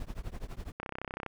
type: noise with tremolo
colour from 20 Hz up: brown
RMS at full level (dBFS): -36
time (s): 0-0.72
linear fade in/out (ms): 2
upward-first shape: triangle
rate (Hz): 12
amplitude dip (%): 100
type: click train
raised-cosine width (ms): 0.5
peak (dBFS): -22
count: 16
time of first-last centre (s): 0.8-1.263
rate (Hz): 32.4
effects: none